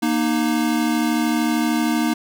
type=tone pair together; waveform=square; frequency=235.1 / 308.1 Hz; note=A#3 / D#4; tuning=+15 / -17 cents; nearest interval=perfect fourth; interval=468 cents; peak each=-21 dBFS; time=0.02-2.14 s; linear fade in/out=10 ms; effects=none